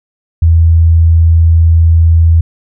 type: tone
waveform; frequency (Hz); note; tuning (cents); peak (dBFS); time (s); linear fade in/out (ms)
sine; 82.41; E2; 0; -3; 0.42-2.41; 5
effects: none